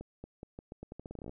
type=accelerating click train; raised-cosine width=2 ms; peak=-30 dBFS; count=17; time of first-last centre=0.01-1.294 s; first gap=230 ms; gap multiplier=0.83; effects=none